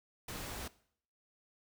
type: noise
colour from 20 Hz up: pink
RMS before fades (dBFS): -43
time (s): 0.28-0.68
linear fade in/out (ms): 5
effects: noise-tail reverb RT60 0.6 s tail -19 dB re dry